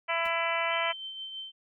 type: harmonic tone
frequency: 333.5 Hz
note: E4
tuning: 20 cents sharp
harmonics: 2 / 3 / 4 / 5 / 6 / 7 / 8 / 9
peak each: -33 / -33 / -35 / -39 / -34 / -33 / -39 / -39 dBFS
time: 0.08-0.93 s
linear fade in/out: 20 ms
type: noise with exponential decay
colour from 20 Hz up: pink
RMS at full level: -44 dBFS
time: 0.25-0.34 s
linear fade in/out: 5 ms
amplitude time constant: 18 ms
type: tone with tremolo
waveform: sine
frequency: 3100 Hz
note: G7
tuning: 20 cents flat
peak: -35 dBFS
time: 0.69-1.52 s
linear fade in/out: 50 ms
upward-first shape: triangle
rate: 6.1 Hz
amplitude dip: 45%
effects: none